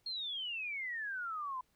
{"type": "exponential sweep", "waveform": "sine", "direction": "down", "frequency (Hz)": [4315, 996], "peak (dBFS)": -37, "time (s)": [0.06, 1.61], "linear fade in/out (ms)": 5, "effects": ["pink hiss -75 dBFS RMS until 1.75 s"]}